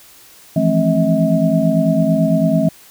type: tone cluster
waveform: sine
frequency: 163.4 / 172.4 / 215.4 / 266.5 / 641 Hz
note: E3 / F3 / A3 / C4 / E5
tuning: -15 / -22 / -37 / +32 / -49 cents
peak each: -18 dBFS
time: 0.56-2.69 s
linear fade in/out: 5 ms
effects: white hiss -44 dBFS RMS until 2.9 s